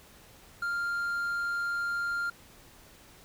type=tone; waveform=triangle; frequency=1396.9 Hz; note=F6; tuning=in tune; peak=-27 dBFS; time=0.62-2.3 s; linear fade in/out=5 ms; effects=pink hiss -55 dBFS RMS until 3.24 s